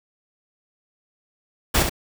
pink noise with echo, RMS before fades -18 dBFS, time 1.74-1.83 s, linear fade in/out 10 ms, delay 66 ms, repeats 1, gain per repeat -6 dB, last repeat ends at 1.896 s, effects none

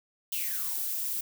violet noise with high-pass filter sweep, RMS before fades -32 dBFS, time 0.32-1.21 s, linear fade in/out 5 ms, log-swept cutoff 3100 to 200 Hz, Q 8.4, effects none

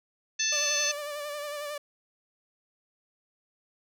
harmonic tone, 880 Hz, A5, in tune, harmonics 2 / 3 / 4 / 5 / 6 / 7, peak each -35 / -33 / -35 / -33 / -36 / -28 dBFS, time 0.39-0.92 s, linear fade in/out 10 ms
sawtooth tone with vibrato, 587.3 Hz, D5, in tune, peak -30 dBFS, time 0.52-1.78 s, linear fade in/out 5 ms, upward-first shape sine, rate 11 Hz, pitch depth 38 cents each way
effects none

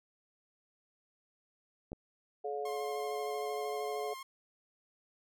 clicks, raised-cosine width 2 ms, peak -30 dBFS, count 2, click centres 1.919 / 1.931 s
harmonic tone, 142.6 Hz, C#3, 49 cents sharp, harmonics 3 / 4 / 5, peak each -37 / -43 / -39 dBFS, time 2.44-4.14 s, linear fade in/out 10 ms
sawtooth tone with vibrato, 1064 Hz, C6, 29 cents sharp, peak -40 dBFS, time 2.65-4.23 s, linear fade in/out 5 ms, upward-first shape square, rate 13 Hz, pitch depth 16 cents each way
effects none

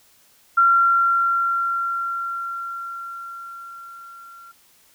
sine tone with level ramp, 1372 Hz, F6, 31 cents flat, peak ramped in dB -11 to -41 dBFS, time 0.57-4.52 s, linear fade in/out 10 ms, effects white hiss -56 dBFS RMS until 4.94 s

